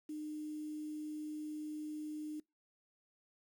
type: tone with quantisation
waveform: sine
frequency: 304.2 Hz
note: D#4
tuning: 39 cents flat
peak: -40 dBFS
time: 0.09-2.4 s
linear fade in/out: 5 ms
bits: 10
effects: noise-tail reverb RT60 0.2 s tail -24 dB re dry